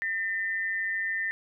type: tone pair together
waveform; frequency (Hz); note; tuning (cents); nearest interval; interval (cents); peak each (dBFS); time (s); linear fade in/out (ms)
sine; 1809 / 2002; A6 / B6; +48 / +23; major second; 175; -28 / -34; 0.02-1.31; 0
effects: none